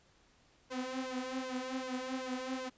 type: tone with flanger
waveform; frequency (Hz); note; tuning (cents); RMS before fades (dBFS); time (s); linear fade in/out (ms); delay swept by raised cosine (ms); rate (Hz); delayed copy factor
sawtooth; 257.6; C4; -27; -39; 0.7-2.7; 20; 1.9 to 6; 2.6; +0.7
effects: pink hiss -67 dBFS RMS until 2.77 s + resampled to 16000 Hz